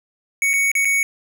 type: tone with dropouts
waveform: square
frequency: 2229 Hz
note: C#7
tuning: 9 cents sharp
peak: -16 dBFS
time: 0.42-1.03 s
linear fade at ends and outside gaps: 1 ms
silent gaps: 0.533-0.537 / 0.716-0.752 / 0.848-0.853 s
effects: none